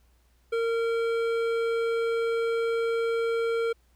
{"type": "tone with hard clipping", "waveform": "sine", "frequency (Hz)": 459.8, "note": "A#4", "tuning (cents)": -24, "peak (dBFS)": -26, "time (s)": [0.52, 3.73], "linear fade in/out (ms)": 10, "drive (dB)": 12, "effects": ["added 60 Hz sine -61 dBFS peak until 3.95 s", "pink hiss -69 dBFS RMS until 3.95 s"]}